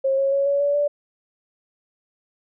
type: tone with pitch steps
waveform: sine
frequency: 538 / 546.5 / 555 / 563.8 / 572.6 / 581.6 Hz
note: C5 / C#5 / C#5 / C#5 / D5 / D5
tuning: +48 / -25 / +2 / +29 / -44 / -17 cents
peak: -17 dBFS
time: 0.04-0.88 s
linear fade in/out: 10 ms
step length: 140 ms
effects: none